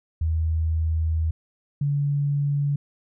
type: tone pair in turn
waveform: sine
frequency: 80.3 / 143.08 Hz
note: E2 / D3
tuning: -45 / -45 cents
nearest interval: minor seventh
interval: 1000 cents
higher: second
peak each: -20 dBFS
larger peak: neither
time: 0.21-1.31 / 1.81-2.76 s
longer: first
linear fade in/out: 5 ms
effects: none